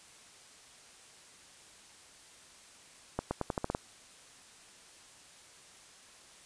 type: accelerating click train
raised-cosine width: 1 ms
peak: -17 dBFS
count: 8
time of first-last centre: 3.19-3.749 s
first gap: 120 ms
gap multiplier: 0.86
effects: white hiss -56 dBFS RMS until 6.45 s + resampled to 22050 Hz